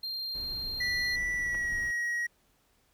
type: tone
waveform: triangle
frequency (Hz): 4189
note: C8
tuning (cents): +1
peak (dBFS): -32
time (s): 0.03-1.16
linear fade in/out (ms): 5
type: noise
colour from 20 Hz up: brown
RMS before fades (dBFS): -44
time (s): 0.35-1.91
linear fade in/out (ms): 0
type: tone with pitch glide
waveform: triangle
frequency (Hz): 1963 to 1900.5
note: B6 to A#6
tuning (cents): -11 to +33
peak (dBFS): -27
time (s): 0.8-2.27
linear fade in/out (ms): 10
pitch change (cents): -56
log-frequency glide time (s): 1.35-1.74
type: clicks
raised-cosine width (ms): 0.5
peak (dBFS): -30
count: 2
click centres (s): 1.545 / 1.551
effects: pink hiss -69 dBFS RMS until 2.93 s